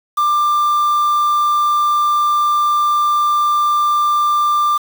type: tone with quantisation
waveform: triangle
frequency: 1188 Hz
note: D6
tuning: 20 cents sharp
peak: -10 dBFS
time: 0.17-4.78 s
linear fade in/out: 10 ms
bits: 5
effects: none